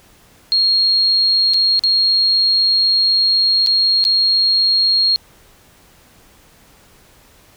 sine tone with dropouts, 4264 Hz, C8, 32 cents sharp, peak -11 dBFS, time 0.52-5.16 s, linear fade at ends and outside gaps 0 ms, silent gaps 1.536-1.542 / 1.793-1.837 / 3.663-3.671 / 4.041-4.051 s, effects pink hiss -49 dBFS RMS until 7.56 s

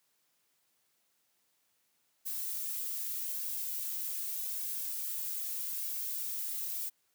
violet noise with flanger, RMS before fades -37 dBFS, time 2.25-6.9 s, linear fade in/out 20 ms, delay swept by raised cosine 1.8 to 2.41 ms, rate 0.82 Hz, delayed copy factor +0.5, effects white hiss -75 dBFS RMS until 7.14 s + high-pass 100 Hz 12 dB/octave

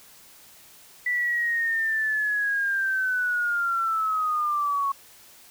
sine linear sweep, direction down, 1975.5 to 1100 Hz, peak -22 dBFS, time 1.06-4.92 s, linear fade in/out 5 ms, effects white hiss -51 dBFS RMS until 5.5 s

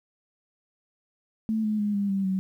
sine tone with pitch steps, 220 / 213.5 / 207.2 / 201 / 195.09 / 189.32 Hz, A3 / G#3 / G#3 / G3 / G3 / F#3, 0 / +48 / -4 / +44 / -8 / +40 cents, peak -23 dBFS, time 1.49-2.39 s, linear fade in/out 0 ms, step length 150 ms, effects 10-bit

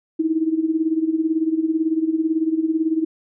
sine tone with tremolo, 320 Hz, D#4, 49 cents sharp, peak -14 dBFS, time 0.19-3.05 s, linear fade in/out 10 ms, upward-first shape sine, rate 18 Hz, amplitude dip 75%, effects none

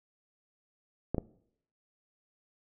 clicks, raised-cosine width 2 ms, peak -16 dBFS, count 2, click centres 1.146 / 1.182 s, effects noise-tail reverb RT60 0.7 s tail -21 dB re dry

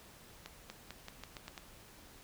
accelerating click train, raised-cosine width 0.2 ms, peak -27 dBFS, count 8, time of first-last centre 0.46-1.578 s, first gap 240 ms, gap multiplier 0.86, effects pink hiss -57 dBFS RMS until 2.23 s

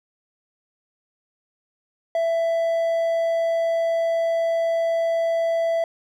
triangle tone, 664 Hz, E5, 12 cents sharp, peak -17 dBFS, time 2.15-5.84 s, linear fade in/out 2 ms, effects none

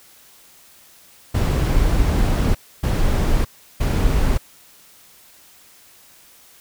brown noise bursts at uneven times, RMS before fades -17 dBFS, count 3, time 1.34-2.55 / 2.83-3.45 / 3.8-4.38 s, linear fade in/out 10 ms, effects white hiss -49 dBFS RMS until 6.6 s

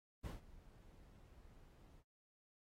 brown noise with ADSR envelope, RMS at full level -43 dBFS, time 0.23-2.04 s, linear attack 24 ms, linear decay 150 ms, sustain -19 dB, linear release 59 ms, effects AAC 48 kbps

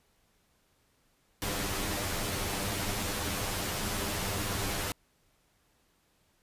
pink noise with comb filter, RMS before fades -33 dBFS, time 1.42-4.92 s, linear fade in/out 0 ms, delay 10 ms, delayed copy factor +0.65, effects pink hiss -70 dBFS RMS until 6.42 s + resampled to 32000 Hz

